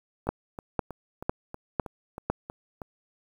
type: two click trains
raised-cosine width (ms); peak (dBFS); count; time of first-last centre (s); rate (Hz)
1; -23 / -10; 9 / 5; 0.27-2.818 / 0.29-2.3; 3.14 / 1.99
effects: 8-bit